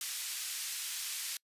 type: band-pass noise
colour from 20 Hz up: white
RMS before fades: -39 dBFS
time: 0.01-1.37 s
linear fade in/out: 2 ms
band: 2200 to 11000 Hz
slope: 12 dB/octave
effects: noise-tail reverb RT60 0.1 s tail -26 dB re dry + resampled to 32000 Hz